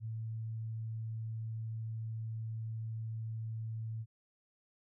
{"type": "tone", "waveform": "sine", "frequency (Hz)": 111.7, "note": "A2", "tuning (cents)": 27, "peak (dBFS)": -37, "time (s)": [0, 4.06], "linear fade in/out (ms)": 50, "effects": []}